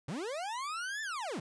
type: linear two-way sweep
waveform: 40% pulse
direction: up then down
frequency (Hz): 116.54 to 1789 to 121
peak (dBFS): -35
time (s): 0.08-1.4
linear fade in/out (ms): 5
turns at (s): 1.02
effects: resampled to 22050 Hz